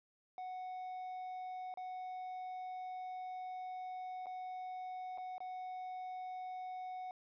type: tone with dropouts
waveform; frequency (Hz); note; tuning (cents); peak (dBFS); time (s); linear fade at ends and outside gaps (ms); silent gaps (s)
triangle; 739; F#5; -2; -40; 0.38-7.11; 1; 1.74-1.773 / 4.259-4.267 / 5.176-5.182 / 5.381-5.404
effects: resampled to 11025 Hz